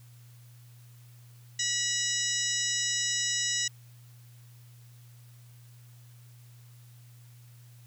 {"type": "harmonic tone with a mistuned harmonic", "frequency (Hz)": 970, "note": "B5", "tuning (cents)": -31, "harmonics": [2, 3, 4, 5, 6, 7, 8], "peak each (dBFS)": [-35, -35, -35, -35, -35, -35, -35], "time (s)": [1.59, 3.68], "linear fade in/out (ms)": 5, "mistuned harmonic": 5, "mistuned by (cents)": 110, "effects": ["added 120 Hz sine -50 dBFS peak until 7.86 s", "white hiss -62 dBFS RMS until 7.86 s"]}